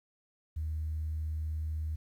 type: tone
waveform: sine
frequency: 78 Hz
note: D#2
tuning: 5 cents sharp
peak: -31 dBFS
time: 0.56-1.96 s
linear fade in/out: 10 ms
effects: tanh soft clip ceiling -27 dBFS + 11-bit